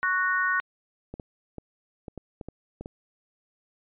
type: harmonic tone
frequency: 370.1 Hz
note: F#4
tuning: in tune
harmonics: 3 / 4 / 5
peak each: -28 / -25 / -28 dBFS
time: 0.03-0.6 s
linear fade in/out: 0 ms
type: clicks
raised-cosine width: 2 ms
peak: -24 dBFS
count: 9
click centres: 1.14 / 1.198 / 1.583 / 2.082 / 2.177 / 2.412 / 2.486 / 2.81 / 2.859 s
effects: resampled to 8000 Hz